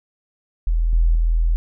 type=tone with level steps; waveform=sine; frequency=41.19 Hz; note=E1; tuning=1 cent flat; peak=-15 / -12 / -14 dBFS; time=0.67-1.56 s; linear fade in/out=0 ms; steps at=0.93 / 1.15 s; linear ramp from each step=2 ms; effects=none